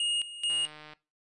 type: tone with tremolo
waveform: square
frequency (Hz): 2857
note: F7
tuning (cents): +39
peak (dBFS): -27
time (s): 0-0.67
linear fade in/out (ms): 2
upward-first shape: square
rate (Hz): 2.3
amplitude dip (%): 80
type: click train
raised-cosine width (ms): 0.3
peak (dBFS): -31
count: 67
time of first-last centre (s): 0.5-0.934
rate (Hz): 152
effects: noise-tail reverb RT60 0.3 s tail -20 dB re dry + resampled to 24000 Hz